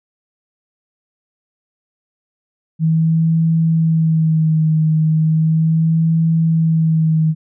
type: tone with vibrato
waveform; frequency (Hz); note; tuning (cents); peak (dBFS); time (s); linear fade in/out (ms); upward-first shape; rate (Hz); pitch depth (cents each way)
sine; 160; D#3; +49; -11; 2.79-7.35; 50; sine; 0.36; 33
effects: none